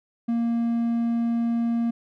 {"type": "tone", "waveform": "triangle", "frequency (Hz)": 233.1, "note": "A#3", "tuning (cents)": 0, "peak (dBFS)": -19, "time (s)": [0.28, 1.91], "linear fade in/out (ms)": 10, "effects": []}